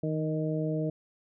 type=harmonic tone with a mistuned harmonic; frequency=155.56 Hz; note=D#3; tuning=in tune; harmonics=1 / 2 / 3 / 4; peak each=-30 / -33 / -35 / -36 dBFS; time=0.03-0.9 s; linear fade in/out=5 ms; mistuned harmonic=1; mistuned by=+22 cents; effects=none